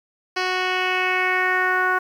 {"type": "tone with low-pass filter sweep", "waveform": "10% pulse", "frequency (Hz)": 368.7, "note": "F#4", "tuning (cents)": -6, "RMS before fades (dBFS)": -21, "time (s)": [0.36, 1.99], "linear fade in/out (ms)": 10, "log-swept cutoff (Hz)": [4100, 1400], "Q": 3.1, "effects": ["8-bit"]}